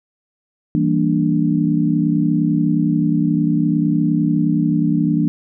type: chord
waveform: sine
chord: E half-diminished seventh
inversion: none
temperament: equal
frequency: 164.81 / 196 / 233.1 / 293.7 Hz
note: E3 / G3 / Bb3 / D4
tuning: 0 / 0 / 0 / 0 cents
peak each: -18 / -22 / -20 / -18 dBFS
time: 0.75-5.28 s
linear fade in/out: 0 ms
effects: none